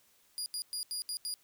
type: tone bursts at uneven times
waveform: 25% pulse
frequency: 4858 Hz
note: D#8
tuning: 42 cents flat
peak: -30 dBFS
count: 6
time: 0.38-0.46 / 0.54-0.62 / 0.73-0.83 / 0.91-1.02 / 1.09-1.17 / 1.25-1.34 s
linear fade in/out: 0 ms
effects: white hiss -67 dBFS RMS until 1.43 s